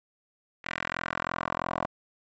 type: tone with band-pass filter sweep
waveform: 10% pulse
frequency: 43 Hz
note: F1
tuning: 26 cents flat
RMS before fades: -33 dBFS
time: 0.64-1.87 s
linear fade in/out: 10 ms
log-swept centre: 2000 to 860 Hz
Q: 2.1
effects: resampled to 16000 Hz